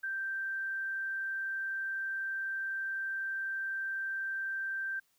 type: tone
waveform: sine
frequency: 1568 Hz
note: G6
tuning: in tune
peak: -33 dBFS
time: 0.03-5 s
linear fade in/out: 10 ms
effects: white hiss -73 dBFS RMS until 5.18 s